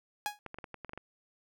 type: tone with exponential decay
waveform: sawtooth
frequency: 830.6 Hz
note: G#5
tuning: in tune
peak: -25 dBFS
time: 0.26-0.39 s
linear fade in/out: 0 ms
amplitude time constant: 28 ms
type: clicks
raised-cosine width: 0.5 ms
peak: -27 dBFS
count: 9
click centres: 0.463 / 0.544 / 0.586 / 0.642 / 0.743 / 0.847 / 0.894 / 0.934 / 0.976 s
effects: none